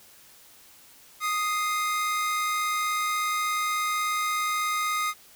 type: tone pair together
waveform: 45% pulse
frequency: 1244.5 / 2093 Hz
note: D#6 / C7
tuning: 0 / 0 cents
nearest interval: major sixth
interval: 900 cents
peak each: -26 / -31 dBFS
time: 1.2-5.14 s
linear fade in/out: 50 ms
effects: white hiss -53 dBFS RMS until 5.35 s